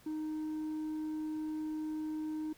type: tone with hard clipping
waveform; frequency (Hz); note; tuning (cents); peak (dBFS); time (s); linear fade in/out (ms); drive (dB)
triangle; 309.9; D#4; -7; -34; 0.06-2.53; 5; 1
effects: pink hiss -62 dBFS RMS until 2.57 s